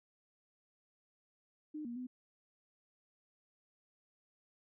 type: tone with pitch steps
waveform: sine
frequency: 304.1 / 237.7 / 251.5 Hz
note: D#4 / A#3 / B3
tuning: -40 / +34 / +32 cents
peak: -40 dBFS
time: 1.74-2.07 s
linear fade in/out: 10 ms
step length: 110 ms
effects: none